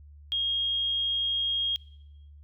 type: tone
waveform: sine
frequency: 3254 Hz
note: G#7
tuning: 36 cents flat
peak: -25 dBFS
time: 0.32-1.76 s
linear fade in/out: 0 ms
effects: noise-tail reverb RT60 1.0 s tail -21 dB re dry + added 73 Hz sine -47 dBFS peak until 2.43 s